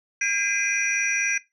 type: tone cluster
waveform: sine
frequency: 1611 / 2044 / 2384 / 2488 / 5830 Hz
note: G6 / C7 / D7 / D#7 / F#8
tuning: +47 / -41 / +25 / -1 / -26 cents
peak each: -27 dBFS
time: 0.21-1.38 s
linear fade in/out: 5 ms
effects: noise-tail reverb RT60 0.2 s tail -19 dB re dry + tanh soft clip ceiling -12 dBFS